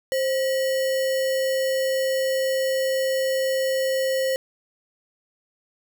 sine tone with sample-and-hold, 528 Hz, C5, 16 cents sharp, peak -20 dBFS, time 0.12-4.36 s, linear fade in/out 0 ms, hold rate 2450 Hz, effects none

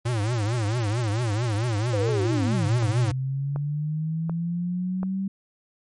square tone with vibrato, 112.2 Hz, A2, 34 cents sharp, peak -23 dBFS, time 0.05-3.12 s, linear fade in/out 10 ms, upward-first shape triangle, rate 4.5 Hz, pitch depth 220 cents each way
sine linear two-way sweep, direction down then up, 530 to 116.54 to 195.4 Hz, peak -24 dBFS, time 1.93-5.28 s, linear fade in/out 5 ms, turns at 2.71 s
click train, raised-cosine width 1 ms, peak -20 dBFS, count 5, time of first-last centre 2.09-5.031 s, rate 1.36 Hz
effects MP3 48 kbps

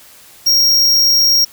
square tone, 5588 Hz, F8, in tune, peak -9 dBFS, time 0.46-1.45 s, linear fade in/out 10 ms, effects white hiss -42 dBFS RMS until 1.52 s

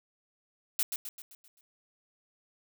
blue noise with echo, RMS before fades -28 dBFS, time 0.79-0.83 s, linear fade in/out 2 ms, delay 130 ms, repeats 6, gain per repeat -6 dB, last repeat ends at 1.61 s, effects none

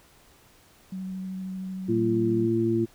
sine tone with vibrato, 188 Hz, F#3, 28 cents sharp, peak -31 dBFS, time 0.92-2.46 s, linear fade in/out 5 ms, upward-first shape square, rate 13 Hz, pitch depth 9 cents each way
harmonic tone, 113.8 Hz, A#2, 41 cents flat, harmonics 1 / 2 / 3, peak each -29 / -27 / -23 dBFS, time 1.88-2.86 s, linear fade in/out 20 ms
effects pink hiss -57 dBFS RMS until 2.94 s

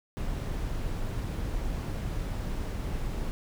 brown noise, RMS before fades -32 dBFS, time 0.17-3.31 s, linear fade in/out 0 ms, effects none

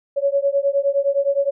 sine beating tone pair, 554 / 563.7 Hz, C#5 / C#5, -1 / +29 cents, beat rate 9.7 Hz, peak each -19 dBFS, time 0.16-1.51 s, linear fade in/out 20 ms, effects none

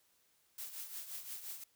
blue noise with tremolo, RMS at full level -43 dBFS, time 0.58-1.64 s, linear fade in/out 5 ms, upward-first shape triangle, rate 5.7 Hz, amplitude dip 70%, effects white hiss -73 dBFS RMS until 1.75 s

